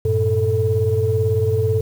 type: tone cluster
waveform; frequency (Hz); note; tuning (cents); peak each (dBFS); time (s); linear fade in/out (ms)
sine; 96.7 / 114.8 / 441.1; G2 / A#2 / A4; -23 / -26 / +4; -19 / -20 / -18; 0.05-1.81; 5
effects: tanh soft clip ceiling -7 dBFS + 7-bit

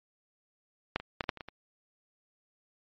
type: clicks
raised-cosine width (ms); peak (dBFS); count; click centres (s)
0.3; -11 / -24 / -12 / -24 / -10 / -28 / -23 / -26; 8; 0.96 / 1 / 1.208 / 1.24 / 1.292 / 1.373 / 1.408 / 1.486
effects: low-pass 4000 Hz 12 dB/octave + MP3 48 kbps

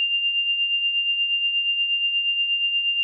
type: tone with tremolo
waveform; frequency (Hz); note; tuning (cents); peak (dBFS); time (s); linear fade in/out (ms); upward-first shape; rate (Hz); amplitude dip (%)
sine; 2794; F7; 0; -17; 0-3.03; 0; triangle; 8.4; 55
effects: none

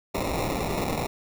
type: noise with sample-and-hold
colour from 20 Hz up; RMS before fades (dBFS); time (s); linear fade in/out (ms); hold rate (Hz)
white; -28; 0.14-1.07; 10; 1575
effects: none

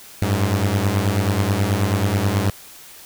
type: beating tone pair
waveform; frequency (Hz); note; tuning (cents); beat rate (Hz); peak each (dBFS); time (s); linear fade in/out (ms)
sawtooth; 95.1 / 104.4; F#2 / G#2; +48 / +10; 9.3; -16; 0.22-2.5; 0
effects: white hiss -42 dBFS RMS until 3.05 s

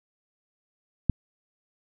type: click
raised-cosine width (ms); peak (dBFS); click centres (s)
5; -8; 1.097
effects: none

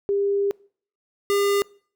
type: tone pair in turn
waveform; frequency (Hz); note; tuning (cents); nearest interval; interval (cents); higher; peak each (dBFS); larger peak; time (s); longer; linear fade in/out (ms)
sine / square; 400.5 / 402.7; G4 / G4; +37 / +47; unison; 10; second; -19; neither; 0.09-0.51 / 1.3-1.62; first; 0
effects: noise-tail reverb RT60 0.5 s tail -24 dB re dry

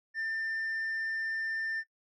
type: tone with tanh clipping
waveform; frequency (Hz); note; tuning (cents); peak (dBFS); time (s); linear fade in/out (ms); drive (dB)
triangle; 1792; A6; +31; -32; 0.14-1.84; 50; 7
effects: noise-tail reverb RT60 0.1 s tail -21 dB re dry

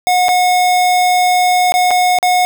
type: tone with dropouts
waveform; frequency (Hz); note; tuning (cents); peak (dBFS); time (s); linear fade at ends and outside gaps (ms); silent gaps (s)
square; 726; F#5; -33; -10; 0.07-2.45; 0; 0.284-0.29 / 1.721-1.74 / 1.907-1.912 / 2.187-2.228
effects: 7-bit

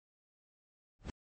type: noise with exponential growth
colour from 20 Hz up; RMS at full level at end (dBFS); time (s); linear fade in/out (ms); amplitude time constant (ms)
brown; -31; 0.99-1.1; 1; 22
effects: MP3 32 kbps

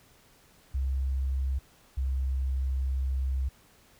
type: tone pair in turn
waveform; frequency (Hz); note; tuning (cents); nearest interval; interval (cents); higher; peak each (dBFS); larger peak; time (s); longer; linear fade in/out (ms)
sine; 66.7 / 66.16; C2 / C2; +34 / +20; unison; 14; first; -25; neither; 0.74-1.59 / 1.97-3.49; second; 10
effects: tanh soft clip ceiling -21 dBFS + pink hiss -60 dBFS RMS until 3.99 s

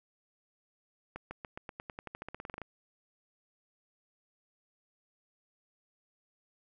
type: accelerating click train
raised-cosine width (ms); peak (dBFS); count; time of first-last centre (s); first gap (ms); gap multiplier
0.5; -26; 19; 1.16-2.617; 150; 0.92
effects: none

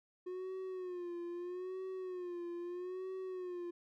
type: tone with vibrato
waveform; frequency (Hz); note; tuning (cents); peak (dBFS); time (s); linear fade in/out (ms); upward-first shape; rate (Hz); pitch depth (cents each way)
triangle; 360.9; F#4; -43; -38; 0.26-3.71; 10; sine; 0.78; 76
effects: none

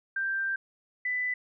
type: tone pair in turn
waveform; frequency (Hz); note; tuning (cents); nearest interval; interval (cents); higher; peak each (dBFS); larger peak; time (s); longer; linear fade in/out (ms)
sine; 1576 / 1994.3; G6 / B6; +9 / +16; major third; 407; second; -27; neither; 0.16-0.56 / 1.05-1.34; first; 5
effects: none

